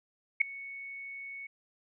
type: tone with ADSR envelope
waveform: sine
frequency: 2217 Hz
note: C#7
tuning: in tune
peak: -17 dBFS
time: 0.4-1.47 s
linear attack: 14 ms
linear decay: 3 ms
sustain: -23 dB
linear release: 7 ms
effects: none